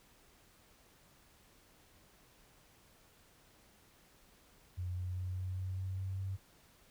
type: tone with pitch steps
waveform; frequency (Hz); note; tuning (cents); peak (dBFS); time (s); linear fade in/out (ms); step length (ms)
sine; 90 / 90.84 / 91.68 / 92.53 / 93.39 / 94.26 / 95.13 / 96.01; F#2 / F#2 / F#2 / F#2 / F#2 / F#2 / F#2 / G2; -47 / -31 / -15 / +1 / +17 / +33 / +49 / -35; -36; 4.77-6.37; 20; 200
effects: pink hiss -65 dBFS RMS until 6.9 s